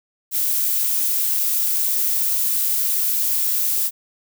violet noise, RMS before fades -20 dBFS, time 0.31-3.91 s, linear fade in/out 50 ms, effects none

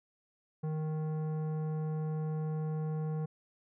sine tone with tanh clipping, 155.56 Hz, D#3, in tune, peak -34 dBFS, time 0.63-3.26 s, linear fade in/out 10 ms, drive 13 dB, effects none

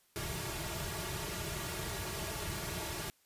pink noise with comb filter, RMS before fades -39 dBFS, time 0.16-3.1 s, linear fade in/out 0 ms, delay 3.9 ms, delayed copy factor -0.85, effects white hiss -70 dBFS RMS until 3.25 s + resampled to 32000 Hz

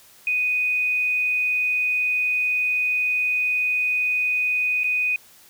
sine tone with dropouts, 2489 Hz, D#7, in tune, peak -19 dBFS, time 0.27-5.16 s, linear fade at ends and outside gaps 2 ms, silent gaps 4.835-4.842 s, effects white hiss -51 dBFS RMS until 5.49 s

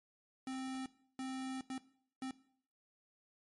square tone bursts at uneven times, 262.2 Hz, C4, 4 cents sharp, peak -40 dBFS, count 4, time 0.47-0.86 / 1.19-1.61 / 1.7-1.78 / 2.22-2.31 s, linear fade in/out 2 ms, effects noise-tail reverb RT60 0.6 s tail -18 dB re dry + MP3 48 kbps

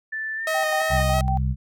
sine tone with pitch glide, 1760 to 1834.7 Hz, A6 to A#6, 0 to -28 cents, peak -26 dBFS, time 0.12-1.03 s, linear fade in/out 10 ms, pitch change +72 cents, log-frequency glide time 0.36-0.48 s
sawtooth tone with vibrato, 630 Hz, D#5, 21 cents sharp, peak -19 dBFS, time 0.47-1.21 s, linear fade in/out 2 ms, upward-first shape square, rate 3 Hz, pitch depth 19 cents each way
sine tone with tremolo, 776 Hz, G5, 18 cents flat, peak -23 dBFS, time 0.54-1.38 s, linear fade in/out 10 ms, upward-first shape square, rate 5.4 Hz, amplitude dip 65%
harmonic tone, 64.5 Hz, C2, 24 cents flat, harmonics 1 / 2 / 3, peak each -22 / -24 / -31 dBFS, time 0.89-1.56 s, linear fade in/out 50 ms
effects none

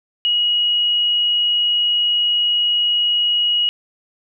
sine tone, 2900 Hz, F#7, 35 cents flat, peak -14 dBFS, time 0.25-3.69 s, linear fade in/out 0 ms, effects none

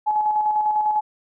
sine tone with tremolo, 850 Hz, G#5, 40 cents sharp, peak -16 dBFS, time 0.06-1.01 s, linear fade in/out 20 ms, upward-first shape square, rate 10 Hz, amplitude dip 35%, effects none

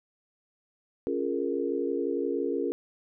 sine chord, Bb minor seventh, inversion first, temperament equal, 277.2 / 349.2 / 415.3 / 466.2 Hz, Db4 / F4 / Ab4 / Bb4, 0 / 0 / 0 / 0 cents, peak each -32 dBFS, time 1.07-2.72 s, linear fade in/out 0 ms, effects none

